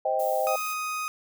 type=chord; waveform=sine; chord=C minor; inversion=none; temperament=just; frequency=523.3 / 627.9 / 784.9 Hz; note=C5 / Eb5 / G5; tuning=0 / +16 / +2 cents; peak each=-28 / -27 / -27 dBFS; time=0.05-0.56 s; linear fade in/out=5 ms
type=noise; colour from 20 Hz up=violet; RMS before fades=-39 dBFS; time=0.19-0.74 s; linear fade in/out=10 ms
type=tone; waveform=30% pulse; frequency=1250 Hz; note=D#6; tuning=8 cents sharp; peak=-26 dBFS; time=0.47-1.08 s; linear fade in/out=0 ms
effects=none